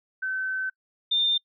sine tone pair in turn, 1530 / 3607 Hz, G6 / A7, -42 / +42 cents, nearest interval octave + minor third, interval 1484 cents, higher second, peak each -26 / -20 dBFS, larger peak second, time 0.22-0.7 / 1.11-1.38 s, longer first, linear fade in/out 10 ms, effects noise-tail reverb RT60 0.1 s tail -26 dB re dry

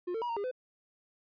triangle tone with pitch steps, 356.1 / 450.6 / 963 / 926 / 405.2 / 507 Hz, F4 / A4 / B5 / A#5 / G#4 / B4, +34 / +41 / -44 / -12 / -43 / +45 cents, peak -30 dBFS, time 0.07-0.514 s, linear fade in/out 10 ms, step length 74 ms, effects resampled to 11025 Hz

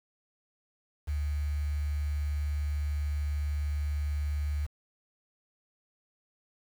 sine tone with quantisation, 73.42 Hz, D2, in tune, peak -28 dBFS, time 1.07-4.67 s, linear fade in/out 20 ms, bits 8, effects none

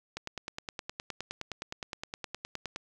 click train, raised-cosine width 0.2 ms, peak -19 dBFS, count 26, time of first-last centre 0.17-2.761 s, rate 9.65 Hz, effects none

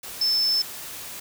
sine tone in noise, 5274 Hz, E8, in tune, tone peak -19 dBFS, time 0.21-0.62 s, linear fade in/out 5 ms, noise white, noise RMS -37 dBFS, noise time 0.03-1.2 s, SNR +15 dB, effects none

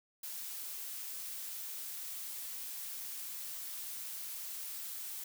blue noise, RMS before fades -43 dBFS, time 0.23-5.24 s, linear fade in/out 5 ms, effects none

